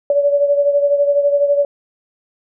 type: beating tone pair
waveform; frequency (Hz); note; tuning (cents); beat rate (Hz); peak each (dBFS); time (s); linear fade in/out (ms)
sine; 570 / 582; C#5 / D5; +48 / -16; 12; -12 / -19; 0.1-1.65; 2
effects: none